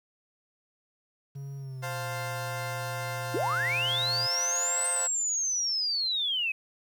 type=tone with pitch glide; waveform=triangle; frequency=138.59 to 120.65 Hz; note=C#3 to B2; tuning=0 to -40 cents; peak=-34 dBFS; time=1.35-4.27 s; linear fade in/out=10 ms; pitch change=-240 cents; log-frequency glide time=1.57-2.03 s
type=chord; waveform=20% pulse; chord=F major; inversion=second; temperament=equal; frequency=523.3 / 698.5 / 880 Hz; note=C5 / F5 / A5; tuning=0 / 0 / 0 cents; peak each=-32 / -32 / -37 dBFS; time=1.82-5.08 s; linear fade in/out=20 ms
type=linear two-way sweep; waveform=sine; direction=up then down; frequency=272.2 to 8310 to 2494 Hz; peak=-26 dBFS; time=3.34-6.52 s; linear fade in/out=5 ms; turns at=4.89 s
effects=10-bit